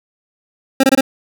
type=tone bursts; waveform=25% pulse; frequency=267.7 Hz; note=C4; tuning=40 cents sharp; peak=-4 dBFS; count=4; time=0.8-1.009 s; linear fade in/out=5 ms; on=35 ms; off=23 ms; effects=none